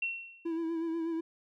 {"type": "tone with exponential decay", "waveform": "sine", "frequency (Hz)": 2721, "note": "F7", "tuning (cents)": -46, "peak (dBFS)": -28, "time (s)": [0.02, 0.58], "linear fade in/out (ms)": 5, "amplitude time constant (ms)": 120}
{"type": "tone with vibrato", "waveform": "triangle", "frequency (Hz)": 329.6, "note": "E4", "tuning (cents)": 0, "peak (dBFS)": -29, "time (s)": [0.45, 1.21], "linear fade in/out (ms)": 10, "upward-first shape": "sine", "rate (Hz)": 8.2, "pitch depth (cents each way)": 38}
{"effects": []}